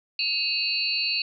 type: tone cluster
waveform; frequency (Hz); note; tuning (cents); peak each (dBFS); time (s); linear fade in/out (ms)
sine; 2539 / 2766 / 4080 / 4451; D#7 / F7 / C8 / C#8; +34 / -17 / -44 / +6; -31 / -30 / -30 / -26; 0.19-1.22; 2
effects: none